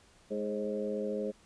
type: harmonic tone with a mistuned harmonic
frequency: 104.4 Hz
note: G#2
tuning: 10 cents sharp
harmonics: 2 / 3 / 4 / 5 / 6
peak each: -37 / -44 / -36 / -36 / -45 dBFS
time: 0.3-1.32 s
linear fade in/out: 20 ms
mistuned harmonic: 5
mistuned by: +38 cents
effects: pink hiss -62 dBFS RMS until 1.45 s + resampled to 22050 Hz